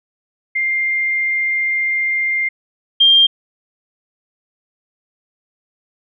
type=tone pair in turn; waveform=sine; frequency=2105 / 3193 Hz; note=C7 / G7; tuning=+10 / +31 cents; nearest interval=perfect fifth; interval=721 cents; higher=second; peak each=-15 / -7 dBFS; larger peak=second; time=0.55-2.49 / 3-3.27 s; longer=first; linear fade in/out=10 ms; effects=none